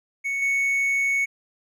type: tone with level steps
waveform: triangle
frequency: 2217 Hz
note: C#7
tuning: in tune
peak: -22 / -18 dBFS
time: 0.24-1.26 s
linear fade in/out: 20 ms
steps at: 0.42 s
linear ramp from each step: 2 ms
effects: none